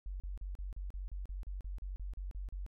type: tone bursts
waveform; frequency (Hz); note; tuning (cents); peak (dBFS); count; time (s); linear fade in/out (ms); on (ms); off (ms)
sine; 47; F#1; +28; -38; 15; 0.06-2.664; 0; 140; 36
effects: none